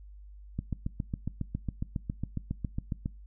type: click train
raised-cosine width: 5 ms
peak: -19 dBFS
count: 19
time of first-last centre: 0.59-3.059 s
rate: 7.29 Hz
effects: noise-tail reverb RT60 0.3 s tail -23 dB re dry + added 50 Hz sine -46 dBFS peak until 3.26 s